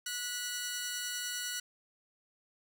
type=tone pair together; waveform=10% pulse; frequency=1467 / 1959.3 Hz; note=F#6 / B6; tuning=-15 / -14 cents; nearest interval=perfect fourth; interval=501 cents; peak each=-28 / -33 dBFS; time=0.06-1.6 s; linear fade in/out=5 ms; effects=none